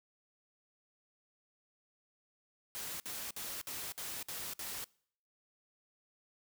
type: noise bursts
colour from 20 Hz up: white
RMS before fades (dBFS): -42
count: 7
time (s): 2.75-4.842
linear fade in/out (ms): 0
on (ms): 250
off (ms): 57
effects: noise-tail reverb RT60 0.6 s tail -25 dB re dry